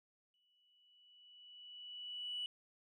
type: tone with exponential growth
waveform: sine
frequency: 2953 Hz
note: F#7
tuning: 4 cents flat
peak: -37 dBFS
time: 0.34-2.46 s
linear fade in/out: 1 ms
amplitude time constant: 460 ms
effects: tanh soft clip ceiling -34 dBFS